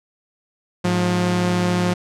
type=tone pair together; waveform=sawtooth; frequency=105.9 / 178.1 Hz; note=G#2 / F3; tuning=+34 / +34 cents; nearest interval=major sixth; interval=900 cents; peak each=-20 / -14 dBFS; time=0.84-1.94 s; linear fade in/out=10 ms; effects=low-pass 8000 Hz 12 dB/octave